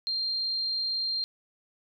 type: tone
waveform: sine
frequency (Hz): 4186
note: C8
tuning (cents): 0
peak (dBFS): -27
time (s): 0.07-1.24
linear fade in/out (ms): 0
effects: none